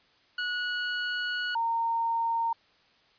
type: tone pair in turn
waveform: sawtooth / sine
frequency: 1462 / 919.9 Hz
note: F#6 / A#5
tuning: -21 / -23 cents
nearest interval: minor sixth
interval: 802 cents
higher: first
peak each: -25 dBFS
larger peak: neither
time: 0.38-1.55 / 1.55-2.53 s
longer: first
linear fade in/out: 5 ms
effects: white hiss -63 dBFS RMS until 3.18 s + resampled to 11025 Hz